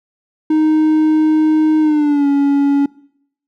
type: tone with pitch glide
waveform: triangle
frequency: 310.9 to 281.8 Hz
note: D#4 to C#4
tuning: -1 to +29 cents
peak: -8 dBFS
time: 0.5-2.86 s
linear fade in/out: 5 ms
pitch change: -170 cents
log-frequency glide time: 1.8-2.27 s
effects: noise-tail reverb RT60 0.7 s tail -22 dB re dry